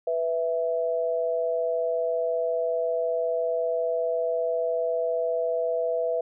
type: tone pair together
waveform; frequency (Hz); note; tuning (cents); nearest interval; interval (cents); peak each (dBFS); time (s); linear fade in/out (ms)
sine; 493.9 / 659.3; B4 / E5; 0 / 0; perfect fourth; 500; -26; 0.07-6.21; 5
effects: none